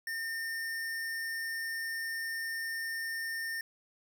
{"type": "tone", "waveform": "square", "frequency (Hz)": 1815, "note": "A#6", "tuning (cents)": -47, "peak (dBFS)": -35, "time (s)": [0.07, 3.61], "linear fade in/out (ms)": 2, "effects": []}